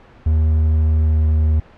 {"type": "tone with pitch glide", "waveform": "triangle", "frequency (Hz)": [78.2, 77.61], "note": ["D#2", "D#2"], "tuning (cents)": [9, -4], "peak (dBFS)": -10, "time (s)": [0.26, 1.6], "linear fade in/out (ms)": 5, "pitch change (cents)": -13, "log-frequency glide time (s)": [0.95, 1.28], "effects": ["pink hiss -45 dBFS RMS until 1.77 s", "low-pass 2000 Hz 12 dB/octave"]}